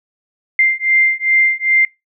sine beating tone pair, 2093 / 2095.5 Hz, C7 / C7, 0 / +2 cents, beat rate 2.5 Hz, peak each -14 dBFS, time 0.59-1.85 s, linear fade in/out 2 ms, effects noise-tail reverb RT60 0.2 s tail -22 dB re dry

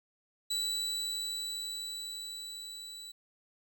35% pulse tone with level ramp, 3951 Hz, B7, in tune, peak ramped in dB -28 to -42 dBFS, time 0.5-3.12 s, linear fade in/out 10 ms, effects none

